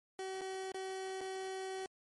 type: tone with dropouts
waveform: 30% pulse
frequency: 380 Hz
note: F#4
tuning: 46 cents sharp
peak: -37 dBFS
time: 0.19-1.86 s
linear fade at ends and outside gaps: 1 ms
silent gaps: 0.41-0.416 / 0.719-0.744 / 1.208-1.213 s
effects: MP3 48 kbps